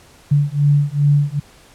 sine beating tone pair, 143.4 / 145.9 Hz, D3 / D3, -41 / -11 cents, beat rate 2.5 Hz, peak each -15 dBFS, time 0.31-1.4 s, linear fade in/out 10 ms, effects pink hiss -47 dBFS RMS until 1.74 s + low-pass 11000 Hz 12 dB/octave

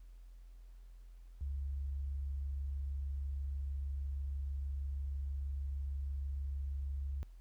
sine tone, 69.3 Hz, C#2, in tune, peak -36 dBFS, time 1.41-7.23 s, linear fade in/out 0 ms, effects added 43 Hz sine -51 dBFS peak until 7.4 s + pink hiss -75 dBFS RMS until 7.4 s

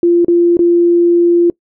sine tone with dropouts, 345.1 Hz, F4, 21 cents flat, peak -6 dBFS, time 0.03-1.5 s, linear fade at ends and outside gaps 2 ms, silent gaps 0.247-0.282 / 0.57-0.591 s, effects noise-tail reverb RT60 0.1 s tail -24 dB re dry

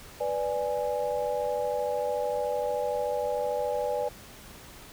sine chord, G# diminished, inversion first, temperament equal, 493.9 / 587.3 / 830.6 Hz, B4 / D5 / G#5, 0 / 0 / 0 cents, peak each -30 / -30 / -33 dBFS, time 0.2-4.09 s, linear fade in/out 10 ms, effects pink hiss -48 dBFS RMS until 4.92 s

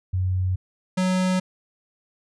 sine / square tone pair in turn, 92.5 / 185 Hz, F#2 / F#3, 0 / 0 cents, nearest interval octave, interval 1200 cents, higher second, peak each -20 dBFS, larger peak neither, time 0.13-0.56 / 0.97-1.4 s, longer neither, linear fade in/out 10 ms, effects resampled to 22050 Hz

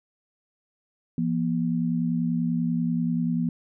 sine tone pair together, 169.71 / 240 Hz, F3 / B3, -49 / -49 cents, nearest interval tritone, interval 600 cents, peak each -25 dBFS, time 1.18-3.49 s, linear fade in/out 2 ms, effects none

